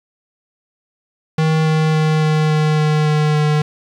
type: tone with pitch steps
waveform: square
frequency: 157.8 / 156.8 / 155.81 / 154.82 / 153.84 / 152.87 / 151.9 / 150.94 Hz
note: D#3 / D#3 / D#3 / D#3 / D#3 / D#3 / D#3 / D3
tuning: +25 / +14 / +3 / -8 / -19 / -30 / -41 / +48 cents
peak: -13 dBFS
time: 1.38-3.62 s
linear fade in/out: 5 ms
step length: 280 ms
effects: low-pass 5000 Hz 12 dB/octave + 7-bit